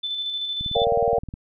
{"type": "tone with tremolo", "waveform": "sine", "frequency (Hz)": 3520, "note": "A7", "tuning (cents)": 0, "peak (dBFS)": -24, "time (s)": [0.03, 0.85], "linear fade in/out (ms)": 10, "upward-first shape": "square", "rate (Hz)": 13, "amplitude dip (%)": 30}
{"type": "click train", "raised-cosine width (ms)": 5, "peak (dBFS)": -22, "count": 15, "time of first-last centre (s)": [0.61, 1.339], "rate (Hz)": 19.2}
{"type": "chord", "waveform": "sine", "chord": "G half-diminished seventh", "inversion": "first", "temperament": "equal with one note detuned", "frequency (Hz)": [466.2, 569, 698.5, 784], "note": ["Bb4", "Db5", "F5", "G5"], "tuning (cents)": [0, 45, 0, 0], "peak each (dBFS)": [-21, -24, -23, -27], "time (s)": [0.75, 1.19], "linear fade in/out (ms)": 5}
{"effects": []}